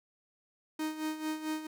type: tone with tremolo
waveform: 45% pulse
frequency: 311.1 Hz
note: D#4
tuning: in tune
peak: -31 dBFS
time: 0.79-1.67 s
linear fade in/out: 5 ms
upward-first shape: sine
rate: 4.5 Hz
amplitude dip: 70%
effects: none